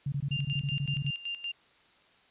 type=tone bursts; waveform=sine; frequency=140.4 Hz; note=C#3; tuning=22 cents sharp; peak=-28 dBFS; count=13; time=0.06-1.106 s; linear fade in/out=5 ms; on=62 ms; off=20 ms
type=tone with tremolo; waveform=sine; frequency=2794 Hz; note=F7; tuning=in tune; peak=-32 dBFS; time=0.31-1.52 s; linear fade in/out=10 ms; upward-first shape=square; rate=5.3 Hz; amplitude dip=75%
effects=white hiss -62 dBFS RMS until 2.3 s + resampled to 8000 Hz